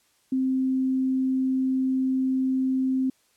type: tone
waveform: sine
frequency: 261.6 Hz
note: C4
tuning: in tune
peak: -21 dBFS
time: 0.32-3.1 s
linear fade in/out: 5 ms
effects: white hiss -65 dBFS RMS until 3.36 s + low-pass 11000 Hz 12 dB/octave